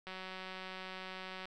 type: click train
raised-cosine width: 0.3 ms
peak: -29 dBFS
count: 260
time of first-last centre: 0.07-1.455 s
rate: 187 Hz
effects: none